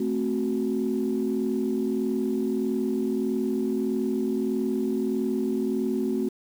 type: chord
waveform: sine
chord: F# diminished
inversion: first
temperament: equal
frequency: 220 / 261.6 / 370 Hz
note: A3 / C4 / F#4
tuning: 0 / 0 / 0 cents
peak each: -27 dBFS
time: 0-6.29 s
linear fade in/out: 5 ms
effects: tanh soft clip ceiling -16 dBFS + 8-bit